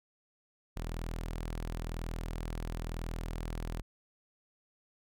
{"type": "tone", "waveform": "sawtooth", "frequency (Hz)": 41, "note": "E1", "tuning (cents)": -9, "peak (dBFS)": -32, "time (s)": [0.76, 3.82], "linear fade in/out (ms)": 10, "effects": []}